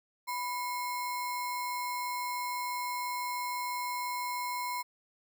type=tone with sample-and-hold; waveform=sine; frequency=987 Hz; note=B5; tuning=1 cent flat; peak=-32 dBFS; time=0.27-4.83 s; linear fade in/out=20 ms; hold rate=3150 Hz; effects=none